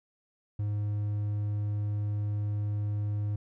triangle tone, 103.83 Hz, G#2, in tune, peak -26 dBFS, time 0.59-3.36 s, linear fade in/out 5 ms, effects none

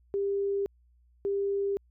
sine tone pair in turn, 398.2 / 398.2 Hz, G4 / G4, +27 / +27 cents, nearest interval unison, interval 0 cents, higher neither, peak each -26 dBFS, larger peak neither, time 0.14-0.66 / 1.25-1.77 s, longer neither, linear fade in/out 0 ms, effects added 60 Hz sine -60 dBFS peak until 1.9 s

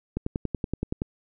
click train, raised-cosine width 3 ms, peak -14 dBFS, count 10, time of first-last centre 0.17-1.019 s, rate 10.6 Hz, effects none

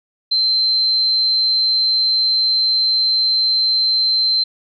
sine tone, 4108 Hz, C8, 33 cents flat, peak -13 dBFS, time 0.31-4.44 s, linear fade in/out 10 ms, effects none

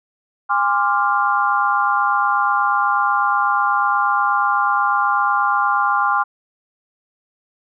sine chord, D half-diminished seventh, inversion second, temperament equal with one note detuned, 815.4 / 1046.5 / 1174.7 / 1396.9 Hz, Ab5 / C6 / D6 / F6, -32 / 0 / 0 / 0 cents, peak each -20 dBFS, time 0.49-6.24 s, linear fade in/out 20 ms, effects none

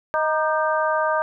harmonic tone with a mistuned harmonic, 312.4 Hz, D#4, 7 cents sharp, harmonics 2 / 3 / 4 / 5, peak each -22 / -24 / -25 / -26 dBFS, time 0.14-1.22 s, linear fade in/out 0 ms, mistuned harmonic 4, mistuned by -58 cents, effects none

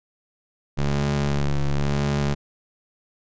35% pulse ring-modulated tone, 71.4 Hz, D2, 48 cents flat, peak -15 dBFS, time 0.77-2.35 s, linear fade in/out 20 ms, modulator 70.9 Hz, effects resampled to 16000 Hz

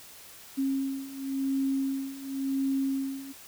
sine beating tone pair, 270 / 270.93 Hz, C#4 / C#4, -45 / -40 cents, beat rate 0.93 Hz, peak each -32 / -29 dBFS, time 0.57-3.33 s, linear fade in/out 20 ms, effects white hiss -49 dBFS RMS until 3.47 s

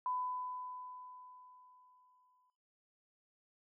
sine tone with exponential decay, 1002 Hz, B5, 25 cents sharp, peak -33 dBFS, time 0.06-2.5 s, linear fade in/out 1 ms, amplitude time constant 530 ms, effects noise-tail reverb RT60 0.7 s tail -21 dB re dry

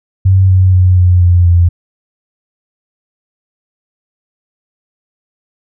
sine tone with pitch steps, 95 / 93.26 / 91.55 / 89.88 / 88.23 / 86.61 Hz, F#2 / F#2 / F#2 / F#2 / F2 / F2, +46 / +14 / -18 / -50 / +18 / -14 cents, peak -4 dBFS, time 0.25-1.69 s, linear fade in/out 10 ms, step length 240 ms, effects none

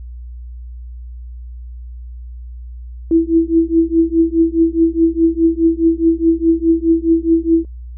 sine tone with tremolo, 329.6 Hz, E4, in tune, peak -6 dBFS, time 3.11-7.65 s, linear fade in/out 2 ms, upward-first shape triangle, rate 4.8 Hz, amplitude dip 100%, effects added 60 Hz sine -28 dBFS peak until 7.97 s

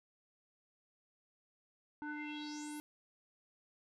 square tone with low-pass filter sweep, 298.5 Hz, D4, 28 cents sharp, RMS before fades -44 dBFS, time 2.02-2.8 s, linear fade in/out 0 ms, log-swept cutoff 1200 to 12000 Hz, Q 6.1, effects none

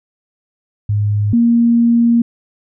sine tone pair in turn, 103.83 / 234.4 Hz, G#2 / A#3, 0 / +10 cents, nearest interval octave + major second, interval 1410 cents, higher second, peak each -12 / -8 dBFS, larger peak second, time 0.89-1.33 / 1.33-2.22 s, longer second, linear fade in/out 5 ms, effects none

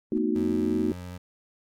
brown noise with exponential growth, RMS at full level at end -42 dBFS, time 0.1-0.18 s, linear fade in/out 2 ms, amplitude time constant 17 ms
sine chord, B dominant seventh, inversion third, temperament equal with one note detuned, 223.6 / 246.9 / 311.1 / 370 Hz, A3 / B3 / D#4 / F#4, +28 / 0 / 0 / 0 cents, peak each -28 / -30 / -27 / -29 dBFS, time 0.12-0.92 s, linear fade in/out 2 ms
25% pulse tone with vibrato, 89.8 Hz, F2, 49 cents sharp, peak -33 dBFS, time 0.35-1.18 s, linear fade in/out 10 ms, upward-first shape triangle, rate 13 Hz, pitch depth 16 cents each way
effects none

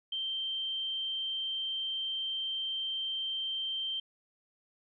sine tone, 3136 Hz, G7, in tune, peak -32 dBFS, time 0.12-4 s, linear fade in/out 5 ms, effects none

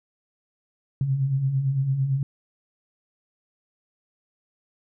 sine beating tone pair, 127.8 / 136.7 Hz, C3 / C#3, -40 / -24 cents, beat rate 8.9 Hz, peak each -30 / -21 dBFS, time 1.01-2.23 s, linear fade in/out 2 ms, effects none

